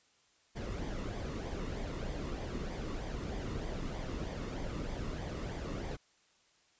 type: noise with flanger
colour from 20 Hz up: brown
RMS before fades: -39 dBFS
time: 0.55-5.97 s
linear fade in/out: 20 ms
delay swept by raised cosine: 0.72 to 1.3 ms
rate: 3.2 Hz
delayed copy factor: -0.5
effects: white hiss -69 dBFS RMS until 6.79 s + resampled to 16000 Hz